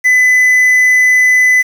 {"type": "tone with quantisation", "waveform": "triangle", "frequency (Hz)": 2006, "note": "B6", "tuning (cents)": 26, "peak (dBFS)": -4, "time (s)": [0.04, 1.63], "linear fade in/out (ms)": 20, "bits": 5, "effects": []}